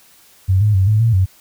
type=tone with pitch steps; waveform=sine; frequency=94.5 / 105.6 / 95 / 107.1 / 114.8 / 94 Hz; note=F#2 / G#2 / F#2 / A2 / A#2 / F#2; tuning=+37 / +29 / +46 / -46 / -26 / +28 cents; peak=-10 dBFS; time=0.48-1.26 s; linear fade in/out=20 ms; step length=130 ms; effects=white hiss -49 dBFS RMS until 1.4 s